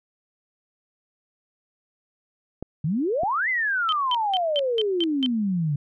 clicks, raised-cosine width 2 ms, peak -18 / -19 dBFS, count 2, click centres 2.626 / 3.234 s
sine exponential two-way sweep, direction up then down, 139.8 to 2093 to 139.8 Hz, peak -21 dBFS, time 2.84-5.76 s, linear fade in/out 5 ms, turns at 3.49 s
sine tone bursts, 3107 Hz, G7, 16 cents flat, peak -22 dBFS, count 7, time 3.89-5.261 s, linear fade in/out 0 ms, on 33 ms, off 190 ms
effects none

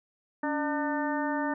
harmonic tone with a mistuned harmonic, 300.1 Hz, D4, 38 cents sharp, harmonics 1 / 2 / 3 / 4 / 5 / 6, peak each -30 / -35 / -33 / -40 / -39 / -37 dBFS, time 0.43-1.54 s, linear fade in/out 5 ms, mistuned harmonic 1, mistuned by -93 cents, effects none

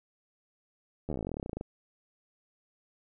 slowing click train, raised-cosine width 2 ms, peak -22 dBFS, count 23, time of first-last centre 1.09-1.611 s, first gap 12 ms, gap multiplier 1.06, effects none

